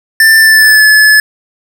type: tone with pitch glide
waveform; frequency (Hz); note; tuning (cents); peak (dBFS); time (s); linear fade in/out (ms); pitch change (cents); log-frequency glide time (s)
square; 1778 to 1721.4; A6 to A6; +18 to -38; -3; 0.2-1.2; 2; -56; 0.39-0.85
effects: none